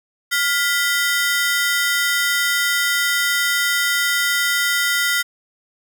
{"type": "ring-modulated tone", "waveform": "sawtooth", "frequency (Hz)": 1697, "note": "G#6", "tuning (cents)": 37, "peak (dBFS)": -10, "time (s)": [0.31, 5.23], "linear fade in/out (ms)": 20, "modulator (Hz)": 286, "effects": []}